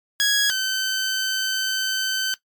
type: tone pair in turn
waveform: 15% pulse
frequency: 1661.2 / 1535.8 Hz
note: G#6 / G6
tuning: 0 / -36 cents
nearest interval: minor second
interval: 136 cents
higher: first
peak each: -10 / -15 dBFS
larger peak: first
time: 0.2-0.5 / 0.5-2.34 s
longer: second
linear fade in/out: 0 ms
effects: noise-tail reverb RT60 0.1 s tail -17 dB re dry + MP3 96 kbps